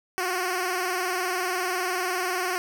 10% pulse tone with vibrato, 365.3 Hz, F#4, 22 cents flat, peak -17 dBFS, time 0.18-2.58 s, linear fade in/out 0 ms, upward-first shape square, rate 20 Hz, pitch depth 56 cents each way, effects none

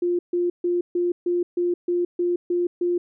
sine tone bursts, 351.1 Hz, F4, 9 cents sharp, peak -19 dBFS, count 10, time 0.02-2.98 s, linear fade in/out 5 ms, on 170 ms, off 140 ms, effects none

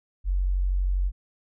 sine tone, 46.25 Hz, F#1, in tune, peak -21 dBFS, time 0.24-1.12 s, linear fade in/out 50 ms, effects none

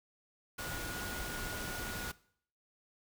sine tone in noise, 1444 Hz, F#6, 43 cents flat, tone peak -44 dBFS, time 0.58-2.12 s, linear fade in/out 10 ms, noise pink, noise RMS -41 dBFS, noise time 0.58-2.12 s, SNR -6 dB, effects noise-tail reverb RT60 0.6 s tail -20 dB re dry

